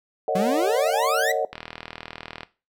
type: chord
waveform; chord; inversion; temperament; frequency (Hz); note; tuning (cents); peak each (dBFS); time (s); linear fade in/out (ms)
sine; D# minor seventh; second; equal with one note detuned; 456 / 554.4 / 622.3 / 740; A#4 / C#5 / D#5 / F#5; -38 / 0 / 0 / 0; -26; 0.28-1.45; 2
type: exponential sweep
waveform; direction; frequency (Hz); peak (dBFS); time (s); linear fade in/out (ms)
40% pulse; up; 177.7 to 2021; -22; 0.35-1.32; 5
type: click train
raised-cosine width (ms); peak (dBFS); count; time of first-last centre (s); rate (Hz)
0.3; -17; 37; 1.53-2.432; 39.9
effects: noise-tail reverb RT60 0.3 s tail -17 dB re dry